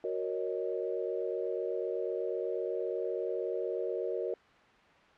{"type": "chord", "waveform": "sine", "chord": "D# minor seventh", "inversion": "first", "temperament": "equal", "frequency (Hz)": [370, 466.2, 554.4, 622.3], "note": ["F#4", "A#4", "C#5", "D#5"], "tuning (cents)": [0, 0, 0, 0], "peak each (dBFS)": [-36, -35, -39, -40], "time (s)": [0.04, 4.34], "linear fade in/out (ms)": 2, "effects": ["white hiss -59 dBFS RMS until 5.17 s", "low-pass 2000 Hz 12 dB/octave"]}